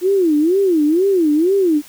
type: tone with vibrato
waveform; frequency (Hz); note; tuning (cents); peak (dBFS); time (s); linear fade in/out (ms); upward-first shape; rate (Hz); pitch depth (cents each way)
sine; 342.7; F4; -33; -11; 0.01-1.82; 50; sine; 2.1; 260
effects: white hiss -42 dBFS RMS until 1.88 s